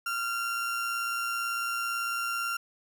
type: tone with amplitude modulation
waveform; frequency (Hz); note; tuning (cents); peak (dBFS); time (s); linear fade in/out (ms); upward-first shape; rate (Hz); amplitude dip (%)
35% pulse; 1382; F6; -19; -26; 0.06-2.57; 5; sine; 118; 30
effects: none